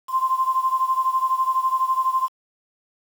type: beating tone pair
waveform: sine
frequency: 1042 / 1054 Hz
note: C6 / C6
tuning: -7 / +12 cents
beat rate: 12 Hz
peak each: -20 / -23 dBFS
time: 0.08-2.29 s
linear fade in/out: 50 ms
effects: 7-bit